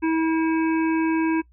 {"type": "harmonic tone", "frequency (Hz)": 322.9, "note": "E4", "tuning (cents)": -36, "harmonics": [1, 3, 5, 7, 8], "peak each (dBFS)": [-19, -29, -33, -36, -37], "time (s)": [0.02, 1.42], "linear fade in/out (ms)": 20, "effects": ["noise-tail reverb RT60 0.1 s tail -23 dB re dry", "added 60 Hz sine -52 dBFS peak until 1.52 s"]}